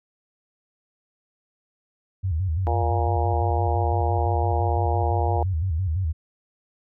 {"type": "tone with vibrato", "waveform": "sine", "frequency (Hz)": 86.4, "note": "F2", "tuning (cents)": -18, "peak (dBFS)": -21, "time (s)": [2.23, 6.13], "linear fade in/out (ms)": 20, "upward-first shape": "square", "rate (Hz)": 5.9, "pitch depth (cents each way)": 160}
{"type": "harmonic tone", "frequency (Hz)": 117.6, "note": "A#2", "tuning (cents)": 16, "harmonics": [3, 4, 5, 6, 7, 8], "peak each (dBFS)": [-31, -31, -34, -28, -28, -34], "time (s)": [2.67, 5.43], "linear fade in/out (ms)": 0}
{"effects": []}